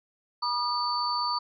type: tone cluster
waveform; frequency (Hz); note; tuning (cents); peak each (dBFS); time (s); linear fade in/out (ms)
sine; 968 / 1217 / 4534; B5 / D#6 / C#8; -35 / -39 / +38; -30; 0.42-1.39; 10
effects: none